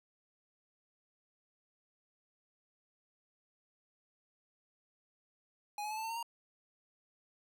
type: tone with pitch steps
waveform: square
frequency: 830.6 / 847.1 / 863.9 / 881 / 898.5 / 916.3 / 934.5 Hz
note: G#5 / G#5 / A5 / A5 / A5 / A#5 / A#5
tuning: 0 / +34 / -32 / +2 / +36 / -30 / +4 cents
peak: -38 dBFS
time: 5.78-6.228 s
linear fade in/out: 2 ms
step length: 64 ms
effects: none